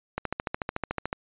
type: click train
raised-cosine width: 0.5 ms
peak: -13 dBFS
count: 14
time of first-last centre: 0.18-1.129 s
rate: 13.7 Hz
effects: resampled to 8000 Hz